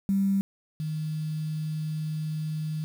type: tone pair in turn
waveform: sine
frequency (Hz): 196 / 155.24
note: G3 / D#3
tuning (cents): 0 / -4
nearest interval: major third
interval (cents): 404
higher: first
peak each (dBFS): -21 / -28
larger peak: first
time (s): 0.09-0.41 / 0.8-2.84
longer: second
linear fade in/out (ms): 0
effects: 8-bit